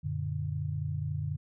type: chord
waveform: sine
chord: Gb augmented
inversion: none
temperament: equal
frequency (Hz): 92.5 / 116.54 / 146.83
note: Gb2 / Bb2 / D3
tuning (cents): 0 / 0 / 0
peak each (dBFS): -35 / -38 / -33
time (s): 0.03-1.37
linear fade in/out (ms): 20
effects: none